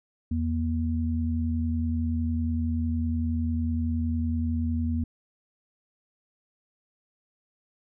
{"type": "tone pair together", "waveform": "sine", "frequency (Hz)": [83, 238.2], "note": ["E2", "A#3"], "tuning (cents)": [12, 38], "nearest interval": "octave + tritone", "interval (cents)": 1826, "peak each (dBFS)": [-26, -28], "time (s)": [0.31, 5.04], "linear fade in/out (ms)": 5, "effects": []}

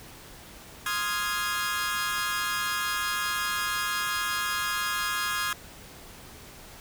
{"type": "chord", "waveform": "sawtooth", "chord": "F minor seventh", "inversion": "second", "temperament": "equal", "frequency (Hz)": [1046.5, 1244.5, 1396.9, 1661.2], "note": ["C6", "Eb6", "F6", "Ab6"], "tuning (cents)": [0, 0, 0, 0], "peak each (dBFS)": [-31, -29, -31, -27], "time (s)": [0.86, 5.53], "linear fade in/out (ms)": 2, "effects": ["pink hiss -47 dBFS RMS until 6.8 s"]}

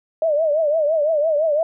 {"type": "tone with vibrato", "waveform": "sine", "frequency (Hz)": 616, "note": "D#5", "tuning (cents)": -17, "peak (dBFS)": -15, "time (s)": [0.22, 1.63], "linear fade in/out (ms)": 2, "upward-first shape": "triangle", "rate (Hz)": 5.9, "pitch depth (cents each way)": 140, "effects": []}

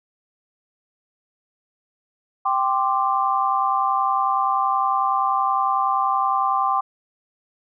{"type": "chord", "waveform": "sine", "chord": "G suspended fourth", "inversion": "none", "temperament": "just", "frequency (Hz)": [784, 1045.3, 1176], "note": ["G5", "C6", "D6"], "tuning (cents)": [0, -2, 2], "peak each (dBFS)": -22, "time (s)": [2.45, 6.81], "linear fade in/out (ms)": 10, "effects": []}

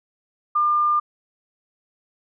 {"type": "tone", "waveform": "sine", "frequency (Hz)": 1200, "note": "D6", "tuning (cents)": 37, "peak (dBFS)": -16, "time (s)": [0.55, 1], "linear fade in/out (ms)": 10, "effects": []}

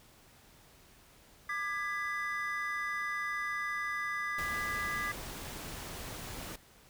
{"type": "chord", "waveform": "triangle", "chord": "G# diminished", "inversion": "second", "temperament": "just", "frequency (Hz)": [1196.1, 1661.2, 1993.5], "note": ["D6", "G#6", "B6"], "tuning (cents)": [31, 0, 16], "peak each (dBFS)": [-36, -37, -35], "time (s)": [1.49, 5.12], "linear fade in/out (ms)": 5}
{"type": "noise", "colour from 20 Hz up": "pink", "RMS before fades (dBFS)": -43, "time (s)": [4.38, 6.56], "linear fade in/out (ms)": 5}
{"effects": ["pink hiss -60 dBFS RMS until 6.89 s"]}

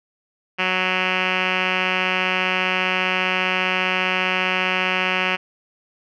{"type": "tone with low-pass filter", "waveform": "5% pulse", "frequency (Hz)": 185, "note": "F#3", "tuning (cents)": 0, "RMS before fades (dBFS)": -21, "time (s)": [0.58, 5.37], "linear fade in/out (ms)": 20, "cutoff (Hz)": 2800, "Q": 5.1, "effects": []}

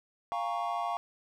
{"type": "chord", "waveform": "triangle", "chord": "Bb minor seventh", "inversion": "second", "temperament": "equal with one note detuned", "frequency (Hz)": [698.5, 811.6, 932.3, 1108.7], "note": ["F5", "Ab5", "Bb5", "Db6"], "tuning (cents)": [0, -40, 0, 0], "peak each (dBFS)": [-32, -36, -36, -34], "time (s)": [0.32, 0.97], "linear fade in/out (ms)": 0, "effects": []}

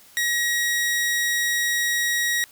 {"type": "tone", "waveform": "sawtooth", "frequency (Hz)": 1900, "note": "A#6", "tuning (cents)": 33, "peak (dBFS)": -17, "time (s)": [0.17, 2.44], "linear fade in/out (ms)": 0, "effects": ["white hiss -51 dBFS RMS until 2.51 s"]}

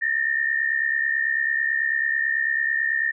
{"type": "tone pair together", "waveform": "sine", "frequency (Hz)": [1785, 1854.1], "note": ["A6", "A#6"], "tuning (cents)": [24, -10], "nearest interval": "minor second", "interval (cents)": 66, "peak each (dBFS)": -23, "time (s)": [0.01, 3.12], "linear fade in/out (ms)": 20, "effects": []}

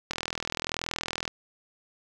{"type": "click train", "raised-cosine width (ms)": 0.2, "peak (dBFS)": -12, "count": 49, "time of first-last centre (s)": [0.11, 1.278], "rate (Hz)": 41.1, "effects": ["9-bit"]}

